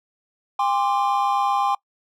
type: chord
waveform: triangle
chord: G suspended fourth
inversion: none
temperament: equal with one note detuned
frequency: 804.2 / 1046.5 / 1174.7 Hz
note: G5 / C6 / D6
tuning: +44 / 0 / 0 cents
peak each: -19 / -21 / -25 dBFS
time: 0.59-1.75 s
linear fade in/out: 5 ms
effects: noise-tail reverb RT60 0.1 s tail -24 dB re dry